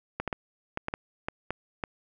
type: clicks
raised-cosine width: 0.5 ms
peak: -15 dBFS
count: 9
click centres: 0.2 / 0.277 / 0.328 / 0.774 / 0.884 / 0.939 / 1.285 / 1.506 / 1.838 s
effects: none